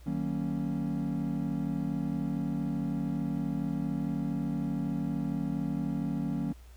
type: chord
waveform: triangle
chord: D# minor seventh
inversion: none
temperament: equal with one note detuned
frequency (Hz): 155.56 / 188.45 / 233.1 / 277.2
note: D#3 / F#3 / A#3 / C#4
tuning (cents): 0 / +32 / 0 / 0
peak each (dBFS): -33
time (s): 0.06-6.53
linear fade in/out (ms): 10
effects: added 60 Hz sine -48 dBFS peak until 6.76 s + pink hiss -61 dBFS RMS until 6.76 s